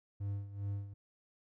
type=tone with tremolo; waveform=triangle; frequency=100.3 Hz; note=G2; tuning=40 cents sharp; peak=-32 dBFS; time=0.2-0.94 s; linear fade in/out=10 ms; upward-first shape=sine; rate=2.5 Hz; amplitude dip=75%; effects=none